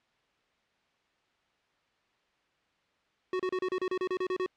square tone bursts, 370 Hz, F#4, in tune, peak -29 dBFS, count 12, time 3.33-4.462 s, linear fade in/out 2 ms, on 65 ms, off 32 ms, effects white hiss -71 dBFS RMS until 4.56 s + low-pass 3000 Hz 12 dB/octave

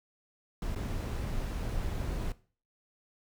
brown noise with dropouts, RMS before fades -34 dBFS, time 0.62-2.32 s, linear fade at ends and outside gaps 1 ms, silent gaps 0.749-0.759 s, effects noise-tail reverb RT60 0.4 s tail -18 dB re dry

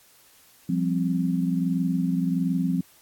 sine chord, F suspended second, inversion none, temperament equal, 174.61 / 196 / 261.6 Hz, F3 / G3 / C4, 0 / 0 / 0 cents, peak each -24 / -29 / -26 dBFS, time 0.69-2.81 s, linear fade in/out 5 ms, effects white hiss -56 dBFS RMS until 3.01 s + AAC 64 kbps

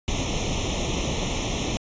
pink noise with comb filter, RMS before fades -26 dBFS, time 0.08-1.77 s, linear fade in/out 0 ms, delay 0.32 ms, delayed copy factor +1, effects resampled to 16000 Hz

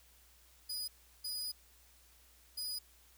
sawtooth tone bursts at uneven times, 4946 Hz, D#8, 11 cents flat, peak -35 dBFS, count 3, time 0.69-0.88 / 1.24-1.52 / 2.57-2.79 s, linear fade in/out 10 ms, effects added 60 Hz sine -66 dBFS peak until 3.17 s + white hiss -65 dBFS RMS until 3.17 s

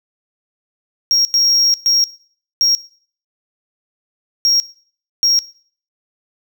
triangle tone bursts at uneven times, 5588 Hz, F8, in tune, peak -9 dBFS, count 6, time 1.11-1.25 / 1.34-1.74 / 1.86-2.04 / 2.61-2.75 / 4.45-4.6 / 5.23-5.39 s, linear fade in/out 0 ms, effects noise-tail reverb RT60 0.5 s tail -20 dB re dry

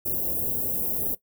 white band-stop noise, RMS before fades -27 dBFS, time 0.05-1.15 s, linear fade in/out 10 ms, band 570 to 13000 Hz, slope 24 dB/octave, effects noise-tail reverb RT60 0.1 s tail -17 dB re dry

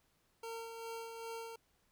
25% pulse tone with tremolo, 456.7 Hz, A#4, 36 cents flat, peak -38 dBFS, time 0.43-1.56 s, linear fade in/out 5 ms, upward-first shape sine, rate 2.5 Hz, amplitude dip 40%, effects pink hiss -75 dBFS RMS until 1.91 s

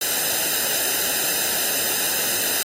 white noise with comb filter, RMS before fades -22 dBFS, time 0.01-2.63 s, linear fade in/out 5 ms, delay 0.89 ms, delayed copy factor -0.75, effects AAC 48 kbps

